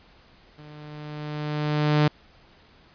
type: tone with level ramp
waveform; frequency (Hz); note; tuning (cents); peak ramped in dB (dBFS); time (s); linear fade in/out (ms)
sawtooth; 150; D3; +37; -40 to -12; 0.58-2.08; 5
effects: pink hiss -55 dBFS RMS until 2.94 s + resampled to 11025 Hz